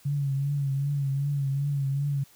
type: tone with vibrato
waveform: sine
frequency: 140 Hz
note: C#3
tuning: 18 cents sharp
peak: -24 dBFS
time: 0.05-2.24 s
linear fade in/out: 10 ms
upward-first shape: triangle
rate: 2.6 Hz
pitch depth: 60 cents each way
effects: white hiss -57 dBFS RMS until 2.35 s